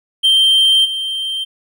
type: tone with level steps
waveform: triangle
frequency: 3143 Hz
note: G7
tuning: 4 cents sharp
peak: -7 / -17 dBFS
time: 0.23-1.45 s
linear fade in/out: 20 ms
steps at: 0.84 s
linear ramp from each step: 20 ms
effects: none